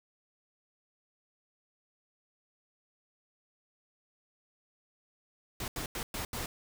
pink noise bursts at uneven times, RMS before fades -37 dBFS, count 5, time 5.6-5.68 / 5.76-5.86 / 5.95-6.03 / 6.14-6.25 / 6.33-6.46 s, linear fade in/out 2 ms, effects none

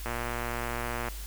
click train, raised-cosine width 0.5 ms, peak -18 dBFS, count 123, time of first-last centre 0.06-1.085 s, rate 119 Hz, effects added 50 Hz sine -37 dBFS peak until 1.26 s + white hiss -45 dBFS RMS until 1.26 s

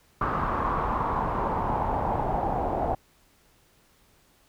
pink noise with low-pass filter sweep, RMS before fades -27 dBFS, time 0.21-2.95 s, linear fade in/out 5 ms, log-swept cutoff 1200 to 730 Hz, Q 5, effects pink hiss -62 dBFS RMS until 4.48 s

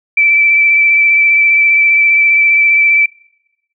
sine tone with vibrato, 2324 Hz, D7, 19 cents flat, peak -6 dBFS, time 0.17-3.06 s, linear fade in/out 5 ms, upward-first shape triangle, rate 15 Hz, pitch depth 22 cents each way, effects noise-tail reverb RT60 0.9 s tail -26 dB re dry

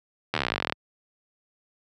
slowing click train, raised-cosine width 0.3 ms, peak -8 dBFS, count 22, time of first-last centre 0.34-0.724 s, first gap 12 ms, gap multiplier 1.04, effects high-pass 80 Hz 12 dB/octave

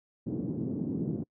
white band-pass noise, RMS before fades -33 dBFS, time 0.26-1.24 s, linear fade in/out 10 ms, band 120 to 300 Hz, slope 24 dB/octave, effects noise-tail reverb RT60 0.1 s tail -26 dB re dry

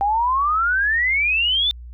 sine exponential sweep, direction up, 784 to 3600 Hz, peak -16 dBFS, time 0.01-1.71 s, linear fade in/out 0 ms, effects added 60 Hz sine -34 dBFS peak until 1.93 s

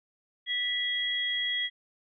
sine tone pair together, 1964 / 3301 Hz, B6 / G#7, -10 / -11 cents, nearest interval major sixth, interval 899 cents, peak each -31 / -29 dBFS, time 0.46-1.7 s, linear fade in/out 50 ms, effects none

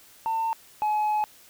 sine tone pair in turn, 899 / 848.5 Hz, A5 / G#5, +37 / +37 cents, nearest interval minor second, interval 100 cents, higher first, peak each -22 / -19 dBFS, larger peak second, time 0.26-0.53 / 0.82-1.24 s, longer second, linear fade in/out 0 ms, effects tanh soft clip ceiling -21 dBFS + white hiss -53 dBFS RMS until 1.49 s

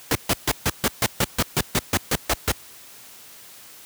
pink noise bursts, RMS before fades -19 dBFS, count 14, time 0.11-2.518 s, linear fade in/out 2 ms, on 42 ms, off 140 ms, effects white hiss -45 dBFS RMS until 3.85 s + high-pass 60 Hz 12 dB/octave

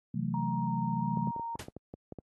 sine chord, F# half-diminished seventh, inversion second, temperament equal, 130.81 / 164.81 / 185 / 220 Hz, C3 / E3 / F#3 / A3, 0 / 0 / 0 / 0 cents, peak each -35 dBFS, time 0.14-1.31 s, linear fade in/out 5 ms
sine tone with vibrato, 932.3 Hz, A#5, in tune, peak -34 dBFS, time 0.34-1.56 s, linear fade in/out 2 ms, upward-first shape square, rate 1.5 Hz, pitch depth 10 cents each way
clicks, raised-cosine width 2 ms, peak -28 dBFS, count 10, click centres 1.173 / 1.273 / 1.363 / 1.396 / 1.554 / 1.684 / 1.766 / 1.939 / 2.123 / 2.187 s
pink noise with exponential decay, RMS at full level -35 dBFS, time 1.59-1.71 s, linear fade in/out 5 ms, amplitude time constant 24 ms
effects high-pass 80 Hz 12 dB/octave + AAC 32 kbps

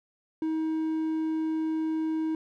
triangle tone, 317.3 Hz, D#4, 34 cents sharp, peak -24 dBFS, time 0.42-2.35 s, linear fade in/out 2 ms, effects none

